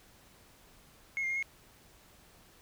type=tone with pitch steps; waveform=sine; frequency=2170 / 2112 / 2135 / 2165 Hz; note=C#7 / C7 / C7 / C#7; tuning=-37 / +16 / +34 / -41 cents; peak=-29 dBFS; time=1.17-1.426 s; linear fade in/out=0 ms; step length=64 ms; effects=tanh soft clip ceiling -28 dBFS + pink hiss -60 dBFS RMS until 2.61 s